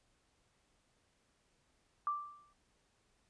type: tone with exponential decay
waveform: sine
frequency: 1174.7 Hz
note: D6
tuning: in tune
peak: -30 dBFS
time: 2.07-2.53 s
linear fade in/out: 1 ms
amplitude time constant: 100 ms
effects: pink hiss -75 dBFS RMS until 3.29 s + resampled to 22050 Hz